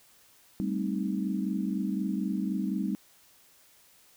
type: chord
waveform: sine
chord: A half-diminished seventh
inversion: third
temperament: equal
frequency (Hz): 196 / 220 / 261.6 / 311.1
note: G3 / A3 / C4 / Eb4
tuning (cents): 0 / 0 / 0 / 0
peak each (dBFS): -30 / -35 / -35 / -35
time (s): 0.6-2.95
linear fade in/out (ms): 0
effects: white hiss -60 dBFS RMS until 4.16 s